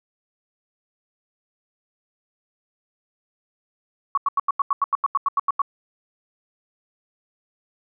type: tone bursts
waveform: sine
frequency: 1117 Hz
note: C#6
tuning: 13 cents sharp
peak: -16 dBFS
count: 14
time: 4.15-5.618 s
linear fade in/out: 2 ms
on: 25 ms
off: 86 ms
effects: none